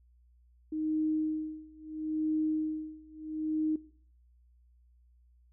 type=tone with tremolo; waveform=sine; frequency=311.1 Hz; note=D#4; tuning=in tune; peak=-27 dBFS; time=0.72-3.76 s; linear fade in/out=5 ms; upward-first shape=sine; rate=0.75 Hz; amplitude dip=95%; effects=noise-tail reverb RT60 0.5 s tail -18 dB re dry + added 60 Hz sine -60 dBFS peak until 5.52 s